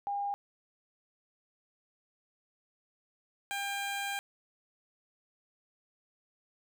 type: tone pair in turn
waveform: sine / 15% pulse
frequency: 807 / 799.1 Hz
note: G#5 / G5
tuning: -50 / +33 cents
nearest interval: unison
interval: 17 cents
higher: first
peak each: -31 / -27 dBFS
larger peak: second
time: 0.07-0.34 / 3.51-4.19 s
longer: second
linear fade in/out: 0 ms
effects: none